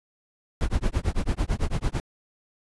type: noise with tremolo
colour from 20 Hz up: brown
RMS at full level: -21 dBFS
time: 0.61-2 s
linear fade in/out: 0 ms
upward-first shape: sine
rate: 9 Hz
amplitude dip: 100%
effects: resampled to 24000 Hz